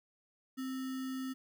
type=tone with sample-and-hold; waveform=sine; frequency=261.6 Hz; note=C4; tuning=in tune; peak=-36 dBFS; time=0.57-1.34 s; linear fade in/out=20 ms; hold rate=1575 Hz; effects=none